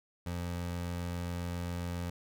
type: tone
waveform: 25% pulse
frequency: 87.31 Hz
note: F2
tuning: in tune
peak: -31 dBFS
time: 0.26-2.1 s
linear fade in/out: 5 ms
effects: none